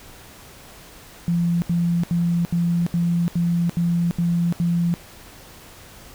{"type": "tone bursts", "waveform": "sine", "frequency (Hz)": 171.4, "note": "F3", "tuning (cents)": -32, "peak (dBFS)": -17, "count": 9, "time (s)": [1.28, 4.94], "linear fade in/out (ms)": 0, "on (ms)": 340, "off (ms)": 75, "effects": ["pink hiss -44 dBFS RMS until 6.14 s"]}